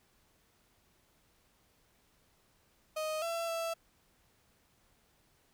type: tone with pitch steps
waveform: 35% pulse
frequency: 623 / 671 / 663 Hz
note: D#5 / E5 / E5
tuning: +2 / +31 / +10 cents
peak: -32 dBFS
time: 2.96-3.74 s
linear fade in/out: 10 ms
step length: 260 ms
effects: pink hiss -70 dBFS RMS until 5.53 s